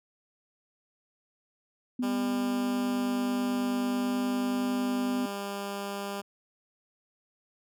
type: tone with pitch glide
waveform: sine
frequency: 249.2 to 250.9 Hz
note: B3 to B3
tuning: +16 to +28 cents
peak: -27 dBFS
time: 1.99-5.26 s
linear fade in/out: 5 ms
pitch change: +12 cents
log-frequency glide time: 4.04-4.21 s
type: tone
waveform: 10% pulse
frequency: 200 Hz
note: G3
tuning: 35 cents sharp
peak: -25 dBFS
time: 2.02-6.22 s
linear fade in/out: 20 ms
effects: none